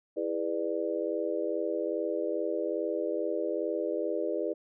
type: chord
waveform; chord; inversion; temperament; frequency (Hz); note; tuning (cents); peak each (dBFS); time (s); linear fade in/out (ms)
sine; E dominant seventh; none; just; 329.6 / 412 / 494.4 / 593.3; E4 / G#4 / B4 / D5; 0 / -14 / +2 / +18; -34; 0.16-4.54; 20
effects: none